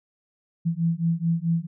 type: beating tone pair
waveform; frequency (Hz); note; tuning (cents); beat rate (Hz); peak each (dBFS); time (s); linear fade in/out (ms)
sine; 164.6 / 169.2; E3 / E3; -2 / +45; 4.6; -24; 0.65-1.67; 20
effects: none